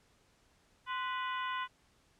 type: harmonic tone with a mistuned harmonic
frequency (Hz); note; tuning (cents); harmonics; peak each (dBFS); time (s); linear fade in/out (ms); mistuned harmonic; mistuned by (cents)
493.9; B4; 0; 2 / 3 / 4 / 5 / 6 / 7; -36 / -41 / -44 / -49 / -46 / -51; 0.86-1.68; 50; 2; +77
effects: pink hiss -69 dBFS RMS until 2.19 s + low-pass 9000 Hz 12 dB/octave